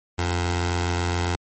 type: tone with notch filter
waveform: 15% pulse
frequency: 87.31 Hz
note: F2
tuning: in tune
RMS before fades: -24 dBFS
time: 0.18-1.36 s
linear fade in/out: 10 ms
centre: 210 Hz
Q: 0.76
effects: MP3 32 kbps